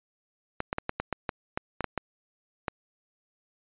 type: clicks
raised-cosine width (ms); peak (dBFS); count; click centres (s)
0.5; -13; 12; 0.604 / 0.729 / 0.784 / 0.894 / 1 / 1.127 / 1.292 / 1.575 / 1.807 / 1.843 / 1.977 / 2.682
effects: resampled to 8000 Hz